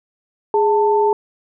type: tone pair together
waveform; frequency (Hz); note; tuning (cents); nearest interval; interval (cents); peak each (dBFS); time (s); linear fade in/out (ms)
sine; 415.3 / 887.9; G#4 / A5; 0 / +15; octave + minor second; 1315; -14 / -16; 0.54-1.13; 2
effects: none